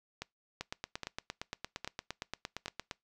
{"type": "two click trains", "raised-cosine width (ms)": 0.2, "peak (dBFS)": [-21, -20], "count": [4, 21], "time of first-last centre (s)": [[0.22, 2.659], [0.61, 2.911]], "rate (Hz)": [1.23, 8.69], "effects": ["noise-tail reverb RT60 0.2 s tail -24 dB re dry"]}